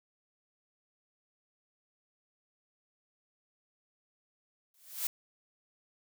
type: noise with exponential growth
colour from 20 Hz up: blue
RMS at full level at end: -30 dBFS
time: 4.74-5.07 s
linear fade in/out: 2 ms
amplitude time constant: 70 ms
effects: none

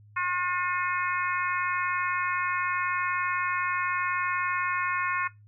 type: harmonic tone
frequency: 359.2 Hz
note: F4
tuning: 49 cents sharp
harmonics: 3 / 4 / 5 / 6 / 7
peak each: -29 / -31 / -33 / -35 / -36 dBFS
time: 0.16-5.28 s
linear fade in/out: 10 ms
effects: noise-tail reverb RT60 0.2 s tail -20 dB re dry + added 104 Hz sine -51 dBFS peak until 5.47 s

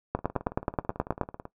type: two click trains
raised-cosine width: 1 ms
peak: -24 / -11 dBFS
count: 24 / 11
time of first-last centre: 0.19-1.454 / 0.15-1.213 s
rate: 18.2 / 9.41 Hz
effects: noise-tail reverb RT60 0.1 s tail -17 dB re dry

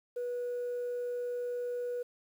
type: tone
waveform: sine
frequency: 487.7 Hz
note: B4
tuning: 22 cents flat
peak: -31 dBFS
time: 0.16-2.03 s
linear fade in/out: 10 ms
effects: tanh soft clip ceiling -31 dBFS + 10-bit

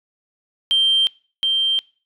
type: tone with echo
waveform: sine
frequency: 3150 Hz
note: G7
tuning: 8 cents sharp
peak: -12 dBFS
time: 0.71-1.07 s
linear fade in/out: 0 ms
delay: 720 ms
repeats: 1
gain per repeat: -3 dB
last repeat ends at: 1.79 s
effects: noise-tail reverb RT60 0.4 s tail -23 dB re dry + tanh soft clip ceiling -9 dBFS

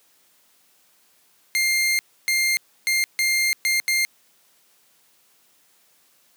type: tone bursts at uneven times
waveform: sawtooth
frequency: 2110 Hz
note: C7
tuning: 14 cents sharp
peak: -15 dBFS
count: 6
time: 1.55-1.99 / 2.28-2.57 / 2.87-3.04 / 3.19-3.53 / 3.65-3.8 / 3.88-4.05 s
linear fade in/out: 0 ms
effects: white hiss -60 dBFS RMS until 6.36 s + high-pass 150 Hz 12 dB/octave

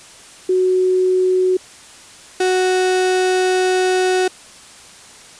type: tone pair in turn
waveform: sine / 35% pulse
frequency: 370 / 370 Hz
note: F#4 / F#4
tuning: 0 / 0 cents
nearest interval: unison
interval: 0 cents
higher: neither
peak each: -12 dBFS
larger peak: neither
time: 0.49-1.57 / 2.4-4.28 s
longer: second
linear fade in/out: 5 ms
effects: white hiss -41 dBFS RMS until 5.39 s + resampled to 22050 Hz

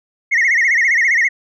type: tone with vibrato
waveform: sine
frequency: 2000 Hz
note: B6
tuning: 21 cents sharp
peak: -9 dBFS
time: 0.31-1.29 s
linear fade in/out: 20 ms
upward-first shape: sine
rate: 15 Hz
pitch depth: 160 cents each way
effects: tanh soft clip ceiling -9 dBFS

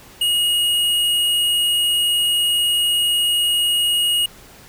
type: tone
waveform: square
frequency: 2878 Hz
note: F#7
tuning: 49 cents flat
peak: -16 dBFS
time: 0.21-4.26 s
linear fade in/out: 5 ms
effects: pink hiss -44 dBFS RMS until 4.68 s

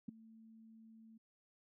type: tone with ADSR envelope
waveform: sine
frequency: 223.1 Hz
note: A3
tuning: 24 cents sharp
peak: -37 dBFS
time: 0.08-1.18 s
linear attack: 8 ms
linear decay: 8 ms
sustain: -20 dB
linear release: 10 ms
effects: none

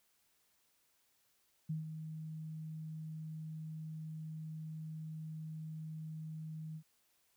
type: tone with ADSR envelope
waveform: sine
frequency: 157.4 Hz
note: D#3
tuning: 20 cents sharp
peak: -34 dBFS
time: 1.69-6.83 s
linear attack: 11 ms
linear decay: 140 ms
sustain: -8 dB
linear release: 72 ms
effects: white hiss -75 dBFS RMS until 7.36 s

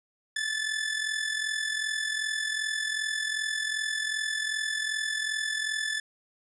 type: tone with amplitude modulation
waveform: sawtooth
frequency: 1743 Hz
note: A6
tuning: 17 cents flat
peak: -22 dBFS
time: 0.36-6 s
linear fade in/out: 5 ms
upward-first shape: sine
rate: 42.6 Hz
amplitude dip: 60%
effects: resampled to 24000 Hz

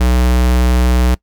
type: tone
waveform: square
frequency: 61.8 Hz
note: B1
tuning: 2 cents sharp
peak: -10 dBFS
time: 0-1.15 s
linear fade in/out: 10 ms
effects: noise-tail reverb RT60 0.1 s tail -23 dB re dry

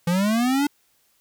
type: linear sweep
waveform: square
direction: up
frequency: 167.4 to 293.7 Hz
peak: -19 dBFS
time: 0.07-0.67 s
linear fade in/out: 5 ms
effects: white hiss -64 dBFS RMS until 1.2 s

